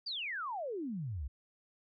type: exponential sweep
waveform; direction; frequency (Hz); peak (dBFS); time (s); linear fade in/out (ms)
sine; down; 4864 to 60; -36; 0.06-1.28; 10
effects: none